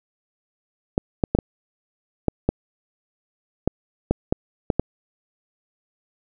clicks, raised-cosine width 2 ms, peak -4 dBFS, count 11, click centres 0.979 / 1.238 / 1.35 / 1.388 / 2.283 / 2.49 / 3.676 / 4.11 / 4.325 / 4.702 / 4.796 s, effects none

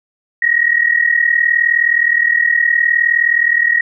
sine tone pair together, 1870 / 1909.3 Hz, A#6 / A#6, +5 / +41 cents, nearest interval unison, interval 36 cents, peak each -13 dBFS, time 0.42-3.81 s, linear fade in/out 5 ms, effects none

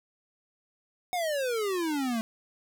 square exponential sweep, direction down, 740 to 218.4 Hz, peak -28 dBFS, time 1.13-2.21 s, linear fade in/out 0 ms, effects none

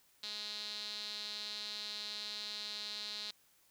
sawtooth tone with band-pass filter, 209.3 Hz, G#3, 14 cents sharp, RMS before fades -43 dBFS, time 0.23-3.31 s, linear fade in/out 5 ms, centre 4100 Hz, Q 6.7, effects white hiss -69 dBFS RMS until 3.7 s

